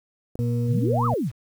click, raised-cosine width 2 ms, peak -23 dBFS, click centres 0.355 s
harmonic tone, 119.3 Hz, A#2, 41 cents sharp, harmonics 1 / 2 / 4, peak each -22 / -28 / -32 dBFS, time 0.39-1.14 s, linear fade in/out 0 ms
sine exponential two-way sweep, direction up then down, 92.5 to 1318.5 to 92.5 Hz, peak -22 dBFS, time 0.67-1.32 s, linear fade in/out 50 ms, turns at 1.06 s
effects 8-bit

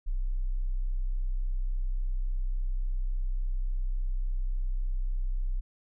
sine tone, 31.77 Hz, B0, 50 cents sharp, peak -26 dBFS, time 0.06-5.61 s, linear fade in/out 20 ms, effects none

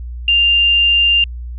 sine tone, 2794 Hz, F7, in tune, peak -9 dBFS, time 0.28-1.24 s, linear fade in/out 2 ms, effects added 60 Hz sine -24 dBFS peak until 1.58 s

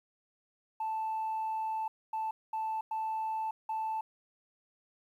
sine tone bursts at uneven times, 880 Hz, A5, in tune, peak -30 dBFS, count 5, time 0.8-1.88 / 2.13-2.31 / 2.53-2.81 / 2.91-3.51 / 3.69-4.01 s, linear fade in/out 5 ms, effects tanh soft clip ceiling -29 dBFS + 11-bit

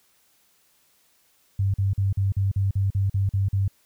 sine tone bursts, 98 Hz, G2, in tune, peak -19 dBFS, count 11, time 1.59-3.68 s, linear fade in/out 5 ms, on 150 ms, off 44 ms, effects white hiss -63 dBFS RMS until 3.85 s

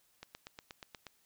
click train, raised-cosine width 0.2 ms, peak -28 dBFS, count 8, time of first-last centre 0.23-1.067 s, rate 8.36 Hz, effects white hiss -71 dBFS RMS until 1.25 s

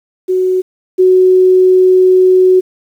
sine tone pair in turn, 370.5 / 370.5 Hz, F#4 / F#4, +2 / +2 cents, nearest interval unison, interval 0 cents, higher neither, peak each -9 / -4 dBFS, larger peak second, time 0.28-0.62 / 0.98-2.61 s, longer second, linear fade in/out 20 ms, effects 7-bit

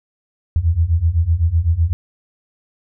sine beating tone pair, 79 / 86.9 Hz, D#2 / F2, +27 / -8 cents, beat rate 7.9 Hz, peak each -17 / -15 dBFS, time 0.56-1.93 s, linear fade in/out 0 ms, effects none

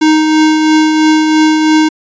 square tone with tremolo, 311.3 Hz, D#4, 1 cent sharp, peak -5 dBFS, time 0.01-1.89 s, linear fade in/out 10 ms, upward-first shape triangle, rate 3 Hz, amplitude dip 40%, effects resampled to 16000 Hz

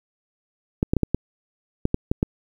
clicks, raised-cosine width 3 ms, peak -6 dBFS, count 9, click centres 0.829 / 0.935 / 0.967 / 1.033 / 1.146 / 1.854 / 1.944 / 2.115 / 2.229 s, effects 8-bit

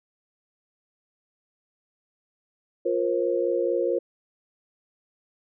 sine tone cluster, 352 / 470.5 / 535 Hz, F4 / A#4 / C5, +14 / +16 / +38 cents, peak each -26 dBFS, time 2.85-3.99 s, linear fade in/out 10 ms, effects none

